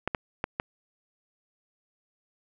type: clicks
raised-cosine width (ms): 0.5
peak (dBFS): -12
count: 4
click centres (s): 0.076 / 0.148 / 0.441 / 0.599
effects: none